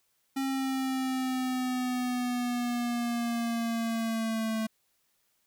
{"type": "exponential sweep", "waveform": "square", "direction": "down", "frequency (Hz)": [270, 220], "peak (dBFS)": -29, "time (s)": [0.36, 4.67], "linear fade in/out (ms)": 10, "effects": ["white hiss -73 dBFS RMS until 5.46 s"]}